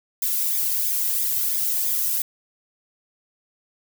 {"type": "noise with flanger", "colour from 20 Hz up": "violet", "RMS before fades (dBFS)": -23, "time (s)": [0.22, 2.22], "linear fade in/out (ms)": 2, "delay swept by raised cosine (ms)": [0.69, 1.79], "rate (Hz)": 3, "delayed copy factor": -1, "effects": []}